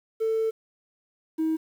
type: tone pair in turn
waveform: triangle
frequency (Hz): 445.1 / 318.5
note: A4 / D#4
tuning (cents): +20 / +41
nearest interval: tritone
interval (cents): 579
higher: first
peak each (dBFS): -19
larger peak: neither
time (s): 0.2-0.51 / 1.38-1.57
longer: first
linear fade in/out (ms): 20
effects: tanh soft clip ceiling -19 dBFS + 9-bit